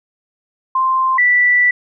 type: tone pair in turn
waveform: sine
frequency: 1046.5 / 1967.6 Hz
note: C6 / B6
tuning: 0 / -7 cents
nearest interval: major seventh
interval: 1093 cents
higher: second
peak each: -12 / -9 dBFS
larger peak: second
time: 0.75-1.18 / 1.18-1.71 s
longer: second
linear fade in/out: 5 ms
effects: none